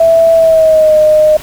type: tone with pitch glide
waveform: sine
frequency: 659.3 to 615.1 Hz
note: E5 to D#5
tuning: 0 to -20 cents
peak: -3 dBFS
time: 0-1.37 s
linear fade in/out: 5 ms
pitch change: -120 cents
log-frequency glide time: 0.33-0.96 s
effects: pink hiss -29 dBFS RMS until 1.42 s + MP3 96 kbps